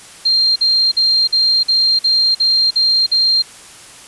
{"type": "tone bursts", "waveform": "sine", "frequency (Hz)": 4186, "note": "C8", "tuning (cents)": 0, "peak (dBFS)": -10, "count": 9, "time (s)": [0.25, 3.424], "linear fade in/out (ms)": 10, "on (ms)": 310, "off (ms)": 48, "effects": ["white hiss -38 dBFS RMS until 4.07 s", "resampled to 24000 Hz"]}